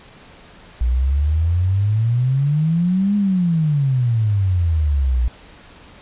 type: exponential two-way sweep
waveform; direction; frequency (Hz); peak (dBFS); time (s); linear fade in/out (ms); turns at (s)
sine; up then down; 58.27 to 207.7 to 58.27; -14; 0.81-5.28; 0; 3.16
effects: pink hiss -44 dBFS RMS until 6.01 s + resampled to 8000 Hz